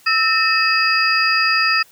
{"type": "tone cluster", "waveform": "sine", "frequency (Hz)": [1312, 1818, 2573, 4856], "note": ["E6", "A#6", "E7", "D#8"], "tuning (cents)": [-9, -44, -43, -43], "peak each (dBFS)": -19, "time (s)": [0.06, 1.83], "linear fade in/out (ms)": 10, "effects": ["white hiss -50 dBFS RMS until 1.91 s"]}